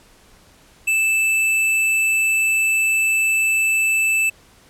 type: tone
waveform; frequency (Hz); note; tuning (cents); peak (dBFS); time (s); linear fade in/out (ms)
square; 2637; E7; 0; -16; 0.87-4.3; 10
effects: pink hiss -51 dBFS RMS until 4.69 s + low-pass 12000 Hz 12 dB/octave